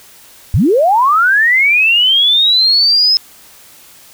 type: linear sweep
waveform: sine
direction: up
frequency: 68.7 to 5180 Hz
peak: -7 dBFS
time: 0.54-3.17 s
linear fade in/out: 0 ms
effects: white hiss -41 dBFS RMS until 4.13 s